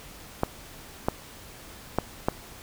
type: clicks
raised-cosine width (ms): 1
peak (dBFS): -8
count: 4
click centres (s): 0.434 / 1.085 / 1.986 / 2.285
effects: pink hiss -46 dBFS RMS until 2.62 s